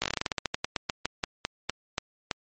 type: slowing click train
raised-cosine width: 0.2 ms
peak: -9 dBFS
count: 22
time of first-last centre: 0.02-2.312 s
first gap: 17 ms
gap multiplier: 1.16
effects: MP3 32 kbps